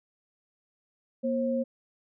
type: tone pair together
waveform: sine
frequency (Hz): 238.1 / 534.5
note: A#3 / C5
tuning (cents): +37 / +37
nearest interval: octave + major second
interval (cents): 1400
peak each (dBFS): -28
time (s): 1.23-1.64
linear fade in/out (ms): 20
effects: none